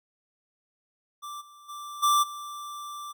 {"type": "tone with level steps", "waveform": "square", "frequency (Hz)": 1174.7, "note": "D6", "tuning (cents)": 0, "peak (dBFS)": [-37, -50, -38, -20, -37], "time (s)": [1.22, 3.13], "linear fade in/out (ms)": 20, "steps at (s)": [1.4, 1.68, 2.02, 2.22], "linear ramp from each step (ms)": 20, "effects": []}